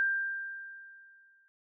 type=tone with exponential decay; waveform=sine; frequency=1586 Hz; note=G6; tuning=20 cents sharp; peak=-24 dBFS; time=0-1.48 s; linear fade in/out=0 ms; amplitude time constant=320 ms; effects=none